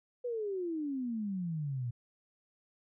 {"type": "exponential sweep", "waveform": "sine", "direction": "down", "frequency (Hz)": [499.9, 116.54], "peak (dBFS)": -33, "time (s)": [0.24, 1.91], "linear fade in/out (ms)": 10, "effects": []}